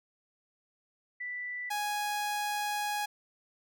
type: tone pair in turn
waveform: sine / sawtooth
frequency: 1975.5 / 830.6 Hz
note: B6 / G#5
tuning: 0 / 0 cents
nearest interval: octave + minor third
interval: 1500 cents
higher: first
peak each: -35 / -27 dBFS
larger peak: second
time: 1.2-1.7 / 1.7-3.06 s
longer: second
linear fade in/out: 10 ms
effects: none